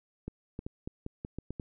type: clicks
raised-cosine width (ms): 3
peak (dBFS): -24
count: 9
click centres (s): 0.28 / 0.591 / 0.665 / 0.875 / 1.064 / 1.249 / 1.386 / 1.506 / 1.598
effects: none